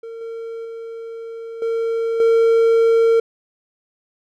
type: tone with level steps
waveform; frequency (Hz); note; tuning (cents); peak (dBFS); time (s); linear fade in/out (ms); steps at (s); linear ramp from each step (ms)
triangle; 456.6; A#4; -36; -28 / -25 / -27 / -16 / -9; 0.03-3.2; 5; 0.21 / 0.65 / 1.62 / 2.2; 2
effects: none